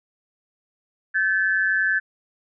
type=tone pair together; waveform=sine; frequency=1540.4 / 1729 Hz; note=G6 / A6; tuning=-31 / -31 cents; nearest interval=major second; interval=200 cents; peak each=-21 dBFS; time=1.14-2 s; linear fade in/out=20 ms; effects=none